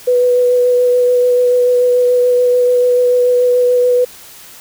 sine tone with vibrato, 493.9 Hz, B4, in tune, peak -8 dBFS, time 0.07-4.05 s, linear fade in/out 10 ms, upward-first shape sine, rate 6.9 Hz, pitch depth 12 cents each way, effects white hiss -37 dBFS RMS until 4.6 s

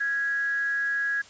sine tone with amplitude modulation, 1659 Hz, G#6, 2 cents flat, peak -22 dBFS, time 0-1.22 s, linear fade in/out 10 ms, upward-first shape sine, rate 277 Hz, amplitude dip 40%, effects white hiss -50 dBFS RMS until 1.29 s + resampled to 16000 Hz

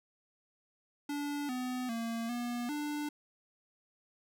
square tone with pitch steps, 289.1 / 252 / 229.6 / 240.9 / 295.6 Hz, D4 / B3 / A#3 / B3 / D4, -27 / +35 / -26 / -43 / +11 cents, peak -35 dBFS, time 1.09-3.09 s, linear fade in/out 5 ms, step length 400 ms, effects none

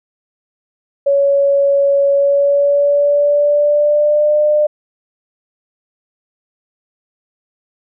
sine tone with pitch glide, 560 to 600.2 Hz, C#5 to D5, +18 to +38 cents, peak -9 dBFS, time 1.06-4.67 s, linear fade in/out 10 ms, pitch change +120 cents, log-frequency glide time 2.13-4.36 s, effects none

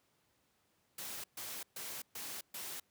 white noise bursts, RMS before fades -44 dBFS, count 5, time 0.98-2.8 s, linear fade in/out 5 ms, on 260 ms, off 130 ms, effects pink hiss -75 dBFS RMS until 2.9 s + high-pass 100 Hz 12 dB/octave

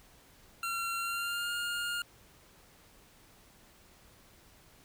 25% pulse tone with pitch glide, 1368 to 1413.8 Hz, F6 to F6, -36 to +21 cents, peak -29 dBFS, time 0.63-2.02 s, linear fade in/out 2 ms, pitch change +57 cents, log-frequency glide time 0.97-1.51 s, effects pink hiss -60 dBFS RMS until 4.84 s

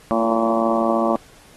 harmonic tone with a mistuned harmonic, 114 Hz, A#2, 38 cents flat, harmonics 2 / 3 / 4 / 5 / 6 / 7 / 8 / 9 / 10, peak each -22 / -24 / -32 / -22 / -24 / -29 / -30 / -29 / -26 dBFS, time 0.11-1.16 s, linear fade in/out 0 ms, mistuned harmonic 3, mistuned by -20 cents, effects pink hiss -49 dBFS RMS until 1.56 s + AAC 32 kbps

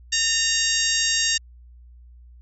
harmonic tone with a mistuned harmonic, 932.3 Hz, A#5, in tune, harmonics 2 / 3 / 4 / 5 / 6 / 7 / 8, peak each -27 / -27 / -27 / -27 / -27 / -27 / -27 dBFS, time 0.12-1.38 s, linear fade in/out 10 ms, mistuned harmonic 2, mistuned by -44 cents, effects added 60 Hz sine -44 dBFS peak until 2.41 s

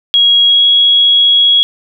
sine tone with pitch glide, 3300 to 3325 Hz, G#7 to G#7, -12 to +1 cents, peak -5 dBFS, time 0.14-1.63 s, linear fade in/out 0 ms, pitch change +13 cents, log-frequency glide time 0.47-0.65 s, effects none

